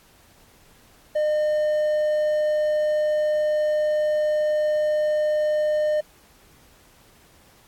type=tone; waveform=triangle; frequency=607 Hz; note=D#5; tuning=43 cents flat; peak=-17 dBFS; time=1.15-6.01 s; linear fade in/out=10 ms; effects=pink hiss -55 dBFS RMS until 7.67 s + AAC 64 kbps